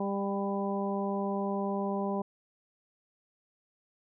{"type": "harmonic tone with a mistuned harmonic", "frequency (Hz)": 198.8, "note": "G3", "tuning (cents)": 25, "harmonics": [1, 2, 3, 4, 5], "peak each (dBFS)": [-32, -35, -37, -38, -39], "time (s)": [0, 2.22], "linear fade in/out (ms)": 5, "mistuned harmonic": 4, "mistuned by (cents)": -16, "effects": []}